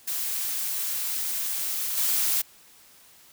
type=noise with level steps; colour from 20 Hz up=blue; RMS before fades=-29 / -24 dBFS; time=0.07-2.42 s; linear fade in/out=10 ms; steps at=1.97 s; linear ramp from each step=10 ms; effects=white hiss -54 dBFS RMS until 3.32 s